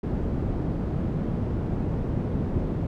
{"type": "low-pass noise", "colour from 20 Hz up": "white", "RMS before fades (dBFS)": -27, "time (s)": [0.03, 2.87], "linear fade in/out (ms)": 5, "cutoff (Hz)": 220, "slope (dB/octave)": 12, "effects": []}